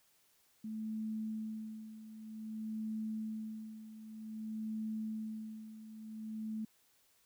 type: tone with tremolo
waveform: sine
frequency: 218.3 Hz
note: A3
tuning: 13 cents flat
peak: -36 dBFS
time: 0.64-6.65 s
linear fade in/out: 5 ms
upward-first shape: sine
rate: 0.53 Hz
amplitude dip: 75%
effects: white hiss -71 dBFS RMS until 7.25 s